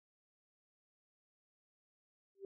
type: tone with exponential growth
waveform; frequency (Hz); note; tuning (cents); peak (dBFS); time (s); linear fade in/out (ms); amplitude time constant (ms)
sine; 392; G4; 0; -40; 2.35-2.45; 2; 21
effects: none